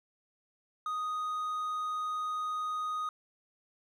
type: tone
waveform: triangle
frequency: 1244.5 Hz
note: D#6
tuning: in tune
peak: -30 dBFS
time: 0.86-3.09 s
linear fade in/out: 2 ms
effects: none